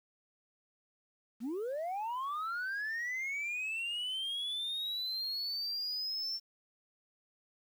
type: linear sweep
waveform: sine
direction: up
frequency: 207.7 to 5430 Hz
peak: -32 dBFS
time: 1.4-6.4 s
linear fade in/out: 50 ms
effects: tanh soft clip ceiling -33 dBFS + 10-bit